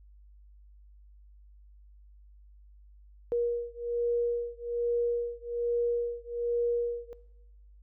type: beating tone pair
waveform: sine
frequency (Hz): 474.9 / 476.1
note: A#4 / A#4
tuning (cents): +32 / +37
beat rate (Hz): 1.2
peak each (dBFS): -31 / -31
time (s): 3.32-7.13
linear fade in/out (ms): 0
effects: noise-tail reverb RT60 1.0 s tail -20 dB re dry + added 50 Hz sine -52 dBFS peak until 7.82 s